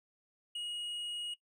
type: tone with hard clipping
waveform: triangle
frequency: 2888 Hz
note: F#7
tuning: 43 cents flat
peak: -38 dBFS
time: 0.55-1.34 s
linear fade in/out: 5 ms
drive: 7 dB
effects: noise-tail reverb RT60 0.1 s tail -17 dB re dry

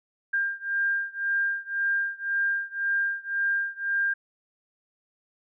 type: beating tone pair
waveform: sine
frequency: 1598 / 1599.9 Hz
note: G6 / G6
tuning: +33 / +35 cents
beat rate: 1.9 Hz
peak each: -27 / -28 dBFS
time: 0.33-4.14 s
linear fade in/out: 10 ms
effects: none

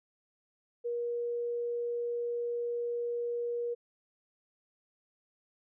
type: tone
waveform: sine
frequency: 476.2 Hz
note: A#4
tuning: 37 cents sharp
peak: -31 dBFS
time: 0.84-3.75 s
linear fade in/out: 20 ms
effects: none

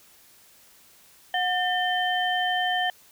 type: tone cluster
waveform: sine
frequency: 730 / 1798 / 3094 Hz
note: F#5 / A6 / G7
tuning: -24 / +37 / -23 cents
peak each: -25 / -27 / -29 dBFS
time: 1.34-2.9 s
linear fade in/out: 2 ms
effects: white hiss -55 dBFS RMS until 3.11 s

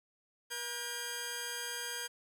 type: tone pair together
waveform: 10% pulse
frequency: 479.4 / 1608 Hz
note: A#4 / G6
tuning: +48 / +44 cents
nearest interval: octave + major sixth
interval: 2096 cents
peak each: -35 / -30 dBFS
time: 0.5-2.08 s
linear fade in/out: 20 ms
effects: 11-bit

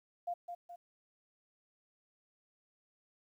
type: tone with echo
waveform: sine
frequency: 698.5 Hz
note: F5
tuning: in tune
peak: -34 dBFS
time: 0.27-0.34 s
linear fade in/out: 10 ms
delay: 210 ms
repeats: 2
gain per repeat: -6 dB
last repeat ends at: 0.76 s
effects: 12-bit

